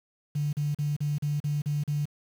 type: tone bursts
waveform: triangle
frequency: 146.83 Hz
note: D3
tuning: in tune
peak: -21 dBFS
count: 8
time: 0.35-2.056 s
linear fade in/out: 10 ms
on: 180 ms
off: 38 ms
effects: tanh soft clip ceiling -23 dBFS + 8-bit